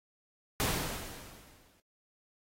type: noise with exponential decay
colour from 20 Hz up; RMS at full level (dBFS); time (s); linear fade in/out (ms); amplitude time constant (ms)
pink; -29; 0.6-1.8; 0; 260
effects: AAC 48 kbps